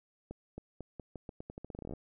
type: accelerating click train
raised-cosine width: 2 ms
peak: -29 dBFS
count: 20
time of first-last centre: 0.31-1.936 s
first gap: 270 ms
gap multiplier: 0.84
effects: none